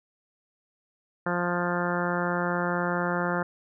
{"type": "harmonic tone", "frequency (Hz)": 175.7, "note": "F3", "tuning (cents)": 11, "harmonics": [1, 2, 3, 4, 5, 6, 7, 8, 9, 10], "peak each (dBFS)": [-30, -33, -32, -35, -35, -36, -36, -33, -37, -38], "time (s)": [1.26, 3.43], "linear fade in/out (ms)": 5, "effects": []}